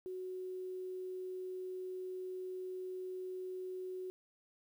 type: tone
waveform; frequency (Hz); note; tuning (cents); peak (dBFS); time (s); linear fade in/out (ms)
sine; 370; F#4; 0; -40; 0.06-4.1; 0
effects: 11-bit